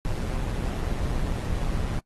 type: noise with amplitude modulation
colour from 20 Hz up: brown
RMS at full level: -25 dBFS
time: 0.05-1.99 s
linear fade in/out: 0 ms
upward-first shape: sine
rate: 126 Hz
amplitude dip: 50%
effects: noise-tail reverb RT60 0.1 s tail -20 dB re dry + AAC 32 kbps